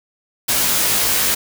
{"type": "noise with comb filter", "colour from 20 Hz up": "white", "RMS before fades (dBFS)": -17, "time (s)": [0.48, 1.35], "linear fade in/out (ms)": 10, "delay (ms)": 18, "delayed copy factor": 0.85, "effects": []}